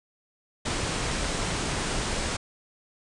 pink low-pass noise, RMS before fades -29 dBFS, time 0.65-2.37 s, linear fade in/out 10 ms, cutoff 9500 Hz, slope 96 dB/octave, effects none

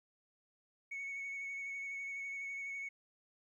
sine tone with vibrato, 2217 Hz, C#7, in tune, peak -38 dBFS, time 0.91-2.89 s, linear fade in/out 10 ms, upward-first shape sine, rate 12 Hz, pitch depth 17 cents each way, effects tanh soft clip ceiling -38 dBFS + 13-bit

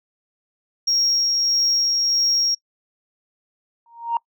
sine tone with tremolo, 5588 Hz, F8, in tune, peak -14 dBFS, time 0.87-2.55 s, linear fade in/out 10 ms, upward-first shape sine, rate 1.6 Hz, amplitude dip 25%
sine tone with exponential growth, 932.3 Hz, A#5, in tune, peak -14 dBFS, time 3.86-4.17 s, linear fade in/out 2 ms, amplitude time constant 66 ms
effects noise-tail reverb RT60 0.1 s tail -26 dB re dry + tanh soft clip ceiling -13 dBFS

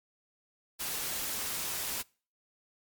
white noise, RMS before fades -35 dBFS, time 0.79-2.03 s, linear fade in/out 20 ms, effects noise-tail reverb RT60 0.4 s tail -25 dB re dry + MP3 96 kbps

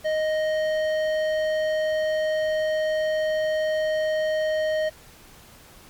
sine tone with tanh clipping, 622.3 Hz, D#5, in tune, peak -23 dBFS, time 0.04-4.9 s, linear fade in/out 20 ms, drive 13 dB, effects pink hiss -49 dBFS RMS until 5.89 s + MP3 96 kbps

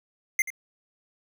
square tone with echo, 2093 Hz, C7, in tune, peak -20 dBFS, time 0.39-0.42 s, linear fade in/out 2 ms, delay 83 ms, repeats 1, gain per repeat -13 dB, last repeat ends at 0.503 s, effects none

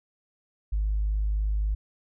sine tone, 51.8 Hz, G#1, 4 cents flat, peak -22 dBFS, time 0.72-1.75 s, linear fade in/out 10 ms, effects tanh soft clip ceiling -19 dBFS

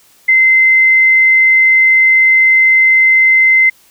sine tone, 2068 Hz, C7, 21 cents flat, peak -5 dBFS, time 0.28-3.7 s, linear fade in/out 10 ms, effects white hiss -48 dBFS RMS until 3.9 s

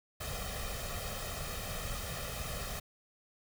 pink noise with comb filter, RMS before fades -39 dBFS, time 0.2-2.8 s, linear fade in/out 10 ms, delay 1.6 ms, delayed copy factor +0.75, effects none

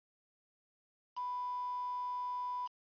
sine tone with quantisation, 990 Hz, B5, 4 cents sharp, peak -36 dBFS, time 1.16-2.68 s, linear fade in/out 20 ms, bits 8, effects resampled to 11025 Hz

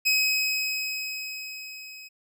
25% pulse tone with level ramp, 2540 Hz, D#7, 35 cents sharp, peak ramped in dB -15 to -38 dBFS, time 0.05-2.09 s, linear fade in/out 20 ms, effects none

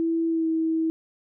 sine tone with pitch glide, 329.6 to 322.8 Hz, E4 to E4, 0 to -36 cents, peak -21 dBFS, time 0-0.9 s, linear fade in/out 0 ms, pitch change -36 cents, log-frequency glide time 0.28-0.47 s, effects none

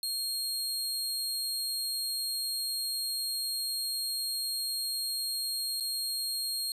sawtooth tone with dropouts, 4244 Hz, C8, 24 cents sharp, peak -28 dBFS, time 0.03-6.72 s, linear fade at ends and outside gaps 1 ms, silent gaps 5.8-5.806 s, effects resampled to 32000 Hz

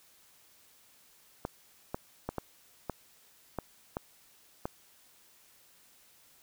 clicks, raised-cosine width 1 ms, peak -19 dBFS, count 8, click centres 1.451 / 1.945 / 2.29 / 2.383 / 2.897 / 3.587 / 3.969 / 4.655 s, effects white hiss -62 dBFS RMS until 6.42 s

